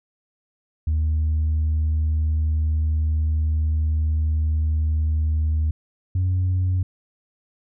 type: tone pair in turn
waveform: sine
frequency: 77.78 / 91.65 Hz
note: D#2 / F#2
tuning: 0 / -16 cents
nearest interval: minor third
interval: 284 cents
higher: second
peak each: -16 dBFS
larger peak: neither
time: 0.87-5.71 / 6.15-6.83 s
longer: first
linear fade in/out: 5 ms
effects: tanh soft clip ceiling -16 dBFS